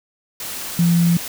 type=tone in noise; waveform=sine; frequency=170.9 Hz; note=F3; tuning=37 cents flat; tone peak=-12 dBFS; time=0.79-1.17 s; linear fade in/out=2 ms; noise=white; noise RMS=-29 dBFS; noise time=0.4-1.28 s; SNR=+14 dB; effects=none